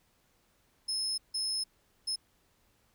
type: tone bursts at uneven times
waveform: 35% pulse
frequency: 5190 Hz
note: E8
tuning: 28 cents flat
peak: -28 dBFS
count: 3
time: 0.88-1.18 / 1.34-1.64 / 2.07-2.16 s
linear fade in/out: 10 ms
effects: pink hiss -70 dBFS RMS until 2.94 s